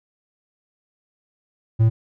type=tone; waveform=triangle; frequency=112.1 Hz; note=A2; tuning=33 cents sharp; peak=-10 dBFS; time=1.79-1.9 s; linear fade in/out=20 ms; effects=none